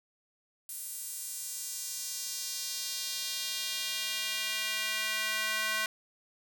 square tone with high-pass filter sweep, 216.8 Hz, A3, 25 cents flat, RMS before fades -35 dBFS, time 0.69-5.86 s, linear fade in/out 2 ms, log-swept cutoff 10000 to 1600 Hz, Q 1.4, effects none

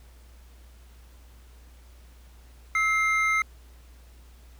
triangle tone pair together, 1299.8 / 2100 Hz, E6 / C7, -25 / +6 cents, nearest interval minor sixth, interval 831 cents, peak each -24 / -21 dBFS, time 2.75-3.42 s, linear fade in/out 2 ms, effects added 60 Hz sine -48 dBFS peak until 4.59 s + pink hiss -59 dBFS RMS until 4.59 s

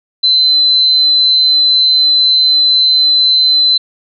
sine tone with amplitude modulation, 4051 Hz, B7, 43 cents sharp, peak -5 dBFS, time 0.23-3.78 s, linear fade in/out 10 ms, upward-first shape sine, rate 149 Hz, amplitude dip 30%, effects none

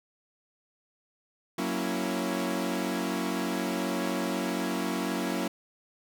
sawtooth chord, F# dominant seventh, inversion none, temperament equal with one note detuned, 185 / 233.1 / 277.2 / 331.7 Hz, F#3 / A#3 / C#4 / E4, 0 / 0 / 0 / +11 cents, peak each -30 dBFS, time 1.58-5.48 s, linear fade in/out 5 ms, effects none

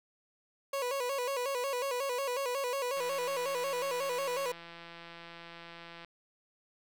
30% pulse tone with vibrato, 521 Hz, C5, 7 cents flat, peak -29 dBFS, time 0.73-4.52 s, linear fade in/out 5 ms, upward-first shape square, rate 5.5 Hz, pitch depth 100 cents each way
click train, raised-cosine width 0.3 ms, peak -32 dBFS, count 521, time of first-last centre 2.97-6.047 s, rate 169 Hz
effects none

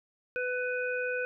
harmonic tone, 498.6 Hz, B4, 16 cents sharp, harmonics 1 / 3 / 5, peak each -32 / -33 / -38 dBFS, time 0.36-1.25 s, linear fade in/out 0 ms, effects none

